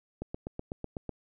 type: click train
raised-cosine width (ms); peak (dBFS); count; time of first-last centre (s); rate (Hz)
2; -22; 8; 0.22-1.093; 8.02
effects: none